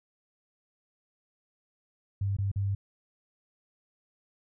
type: tone with dropouts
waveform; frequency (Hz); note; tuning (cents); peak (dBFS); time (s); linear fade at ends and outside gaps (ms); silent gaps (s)
sine; 99; G2; +18; -26; 2.21-2.75; 5; 2.367-2.385 / 2.516-2.559
effects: none